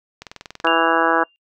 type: click train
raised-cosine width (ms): 0.2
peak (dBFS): -17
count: 10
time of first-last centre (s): 0.22-0.649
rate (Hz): 21
type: harmonic tone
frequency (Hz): 164.81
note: E3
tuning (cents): 0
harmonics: 2 / 3 / 4 / 5 / 6 / 7 / 8 / 9 / 10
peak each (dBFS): -23 / -23 / -23 / -23 / -23 / -23 / -23 / -23 / -23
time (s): 0.64-1.24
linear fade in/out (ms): 10
type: tone with exponential decay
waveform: sine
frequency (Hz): 2794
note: F7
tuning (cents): 0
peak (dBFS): -19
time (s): 0.67-1.36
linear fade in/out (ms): 0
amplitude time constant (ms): 150
effects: noise-tail reverb RT60 0.1 s tail -24 dB re dry